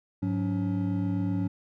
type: tone cluster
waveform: triangle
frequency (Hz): 103.5 / 182.9 / 282.6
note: G#2 / F#3 / C#4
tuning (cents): -5 / -20 / +34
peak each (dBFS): -28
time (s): 0.22-1.48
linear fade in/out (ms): 10
effects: none